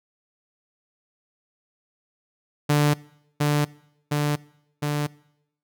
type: tone with echo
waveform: sawtooth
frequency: 147.3 Hz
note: D3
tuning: 6 cents sharp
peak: -13 dBFS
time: 2.69-2.94 s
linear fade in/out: 10 ms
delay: 710 ms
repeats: 3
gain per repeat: -2 dB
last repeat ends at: 5.07 s
effects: noise-tail reverb RT60 0.8 s tail -23 dB re dry